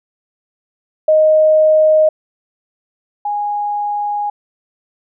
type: tone pair in turn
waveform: sine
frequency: 622.3 / 825.9 Hz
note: D#5 / G#5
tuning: 0 / -10 cents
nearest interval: perfect fourth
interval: 490 cents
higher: second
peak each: -7 / -16 dBFS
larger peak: first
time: 1.08-2.09 / 3.25-4.3 s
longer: second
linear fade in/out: 5 ms
effects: none